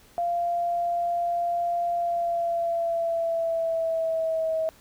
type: tone with pitch glide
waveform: sine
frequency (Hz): 692 to 641.9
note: F5 to E5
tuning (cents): -16 to -46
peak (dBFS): -23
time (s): 0.18-4.69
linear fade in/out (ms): 0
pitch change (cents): -130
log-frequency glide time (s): 1.94-4.57
effects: pink hiss -55 dBFS RMS until 4.8 s